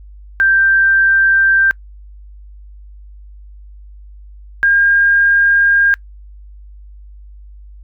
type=tone pair in turn; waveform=sine; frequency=1574 / 1611.7 Hz; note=G6 / G6; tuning=+7 / +48 cents; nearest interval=unison; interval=41 cents; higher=second; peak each=-8 dBFS; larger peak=neither; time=0.4-1.71 / 4.63-5.94 s; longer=neither; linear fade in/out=0 ms; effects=noise-tail reverb RT60 0.1 s tail -25 dB re dry + added 50 Hz sine -34 dBFS peak until 7.83 s